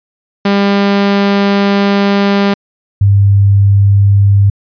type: tone pair in turn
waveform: sawtooth / sine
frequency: 199.9 / 99.95 Hz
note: G3 / G2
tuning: +34 / +34 cents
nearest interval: octave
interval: 1200 cents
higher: first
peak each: -4 dBFS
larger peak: neither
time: 0.45-2.54 / 3.01-4.5 s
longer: first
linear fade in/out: 5 ms
effects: resampled to 11025 Hz